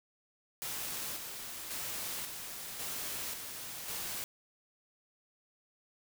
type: noise with tremolo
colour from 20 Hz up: white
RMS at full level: -39 dBFS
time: 0.62-4.24 s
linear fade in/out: 0 ms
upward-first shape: square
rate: 0.92 Hz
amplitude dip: 40%
effects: none